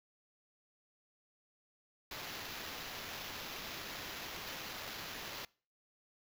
violet noise with sample-and-hold, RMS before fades -45 dBFS, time 2.11-5.45 s, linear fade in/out 2 ms, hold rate 8820 Hz, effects noise-tail reverb RT60 0.4 s tail -24 dB re dry

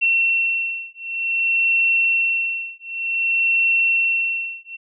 sine beating tone pair, 2712 / 2712.54 Hz, E7 / E7, +49 / +49 cents, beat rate 0.54 Hz, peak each -20 dBFS, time 0.01-4.77 s, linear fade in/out 20 ms, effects none

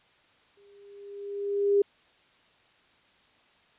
sine tone with exponential growth, 403.2 Hz, G4, 49 cents sharp, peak -17 dBFS, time 0.57-1.82 s, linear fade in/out 5 ms, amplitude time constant 270 ms, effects white hiss -62 dBFS RMS until 3.78 s + resampled to 8000 Hz

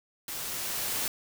white noise with level ramp, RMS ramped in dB -37 to -30 dBFS, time 0.28-1.08 s, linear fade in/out 2 ms, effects none

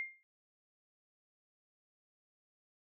sine tone with exponential decay, 2116 Hz, C7, 19 cents sharp, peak -33 dBFS, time 0-0.23 s, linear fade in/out 0 ms, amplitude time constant 48 ms, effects none

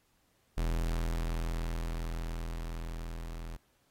45% pulse tone with level ramp, 41.44 Hz, E1, 10 cents sharp, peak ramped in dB -28 to -39 dBFS, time 0.57-3.57 s, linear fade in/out 10 ms, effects pink hiss -72 dBFS RMS until 3.9 s + AAC 48 kbps

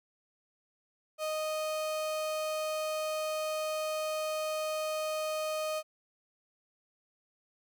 35% pulse tone, 621 Hz, D#5, 3 cents flat, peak -30 dBFS, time 1.18-5.83 s, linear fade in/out 50 ms, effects none

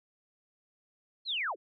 sine linear sweep, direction down, 4328 to 277.2 Hz, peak -30 dBFS, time 1.25-1.56 s, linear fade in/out 50 ms, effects none

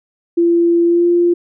sine tone with pitch glide, 341 to 347.2 Hz, F4 to F4, -41 to -10 cents, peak -9 dBFS, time 0.37-1.34 s, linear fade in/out 10 ms, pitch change +31 cents, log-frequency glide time 0.85-1.07 s, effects none

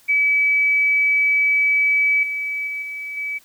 sine tone with level steps, 2290 Hz, D7, 44 cents flat, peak -14 / -22 / -24 / -27 / -23 dBFS, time 0.08-3.39 s, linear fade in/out 20 ms, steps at 2.23 / 2.67 / 2.82 / 3.17 s, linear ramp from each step 2 ms, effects white hiss -53 dBFS RMS until 3.44 s

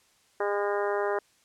harmonic tone with a mistuned harmonic, 203.4 Hz, G#3, 36 cents flat, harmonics 2 / 3 / 4 / 5 / 6 / 7 / 8 / 9, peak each -28 / -32 / -34 / -36 / -38 / -39 / -40 / -41 dBFS, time 0.4-1.19 s, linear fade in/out 5 ms, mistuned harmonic 9, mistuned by +20 cents, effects white hiss -64 dBFS RMS until 1.44 s + low-pass 9000 Hz 12 dB/octave

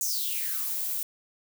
violet noise with high-pass filter sweep, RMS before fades -30 dBFS, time 0.01-1.03 s, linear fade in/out 2 ms, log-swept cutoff 6900 to 340 Hz, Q 7.1, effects none

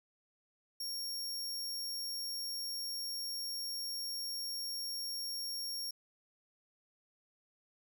sawtooth tone, 5540 Hz, F8, 15 cents flat, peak -35 dBFS, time 0.8-5.91 s, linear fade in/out 5 ms, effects none

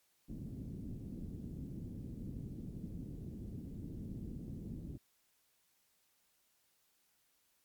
white low-pass noise, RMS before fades -45 dBFS, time 0.28-4.98 s, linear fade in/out 20 ms, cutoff 260 Hz, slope 24 dB/octave, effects white hiss -75 dBFS RMS until 7.64 s + MP3 96 kbps

